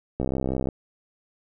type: click train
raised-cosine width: 2 ms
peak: -13 dBFS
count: 33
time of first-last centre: 0.2-0.688 s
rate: 65.6 Hz
effects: none